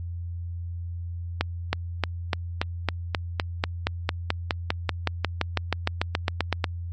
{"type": "accelerating click train", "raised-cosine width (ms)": 0.3, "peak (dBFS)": -6, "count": 27, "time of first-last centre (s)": [1.41, 6.642], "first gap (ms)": 320, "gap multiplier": 0.96, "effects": ["added 86 Hz sine -30 dBFS peak until 6.92 s", "MP3 32 kbps"]}